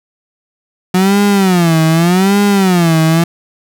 35% pulse tone with vibrato, 180.4 Hz, F#3, 44 cents flat, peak -6 dBFS, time 0.94-3.24 s, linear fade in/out 5 ms, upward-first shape sine, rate 0.84 Hz, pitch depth 210 cents each way, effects none

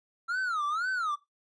triangle tone with vibrato, 1335 Hz, E6, 22 cents sharp, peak -26 dBFS, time 0.28-1.16 s, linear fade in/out 20 ms, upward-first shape sine, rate 2 Hz, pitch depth 240 cents each way, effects noise-tail reverb RT60 0.2 s tail -17 dB re dry + resampled to 22050 Hz

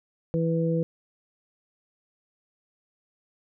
harmonic tone, 164.81 Hz, E3, in tune, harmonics 1 / 2 / 3, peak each -24 / -31 / -27 dBFS, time 0.34-0.83 s, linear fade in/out 0 ms, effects none

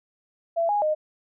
sine tone with pitch steps, 671 / 825 / 615 Hz, E5 / G#5 / D#5, +31 / -12 / -20 cents, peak -20 dBFS, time 0.56-0.95 s, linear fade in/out 20 ms, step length 130 ms, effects none

